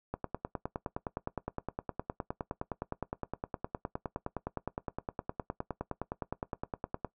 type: click train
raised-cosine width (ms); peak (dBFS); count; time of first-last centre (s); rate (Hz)
1; -20; 68; 0.14-7.047; 9.7
effects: noise-tail reverb RT60 0.1 s tail -18 dB re dry